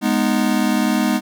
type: chord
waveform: square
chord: G# minor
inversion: none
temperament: equal with one note detuned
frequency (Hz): 207.7 / 246.9 / 308.6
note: G#3 / B3 / D#4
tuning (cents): 0 / 0 / -14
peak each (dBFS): -20 / -20 / -22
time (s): 0.01-1.21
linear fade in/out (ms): 50
effects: none